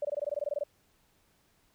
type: tone bursts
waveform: sine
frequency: 583 Hz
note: D5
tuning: 13 cents flat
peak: -28 dBFS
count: 13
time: 0.02-0.637 s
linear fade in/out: 5 ms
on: 29 ms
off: 20 ms
effects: pink hiss -69 dBFS RMS until 1.74 s